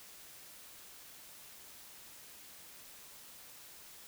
silence, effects white hiss -54 dBFS RMS until 4.07 s

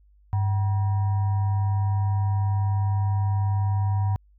sine tone with frequency modulation, 100 Hz, G2, 35 cents sharp, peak -20 dBFS, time 0.33-4.16 s, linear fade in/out 0 ms, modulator 861 Hz, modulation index 0.29, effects added 50 Hz sine -54 dBFS peak until 4.38 s

